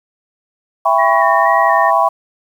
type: chord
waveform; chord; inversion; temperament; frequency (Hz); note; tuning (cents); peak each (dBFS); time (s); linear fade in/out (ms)
sine; C# half-diminished seventh; first; just; 665.2 / 798.3 / 997.9 / 1108.7; E5 / G5 / B5 / C#6; +16 / +31 / +18 / 0; -15; 0.85-2.09; 10
type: tone with vibrato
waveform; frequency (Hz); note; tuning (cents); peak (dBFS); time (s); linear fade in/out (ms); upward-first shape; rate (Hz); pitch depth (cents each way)
sine; 1864.7; A#6; 0; -18; 0.98-1.91; 20; square; 2.1; 29
effects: 7-bit